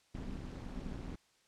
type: noise with amplitude modulation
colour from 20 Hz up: brown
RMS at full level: -39 dBFS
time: 0.14-1.16 s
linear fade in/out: 10 ms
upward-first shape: sine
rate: 219 Hz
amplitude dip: 100%
effects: white hiss -70 dBFS RMS until 1.47 s + low-pass 7000 Hz 12 dB/octave